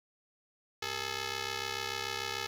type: ring-modulated tone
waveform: 5% pulse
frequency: 430 Hz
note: A4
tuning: 40 cents flat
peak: -20 dBFS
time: 0.82-2.47 s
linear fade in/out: 5 ms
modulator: 33.4 Hz
effects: low-pass 9000 Hz 12 dB/octave + 8-bit